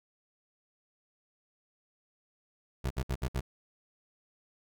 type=tone bursts; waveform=25% pulse; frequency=65.41 Hz; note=C2; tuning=in tune; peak=-26 dBFS; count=5; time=2.84-3.409 s; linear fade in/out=10 ms; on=65 ms; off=61 ms; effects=none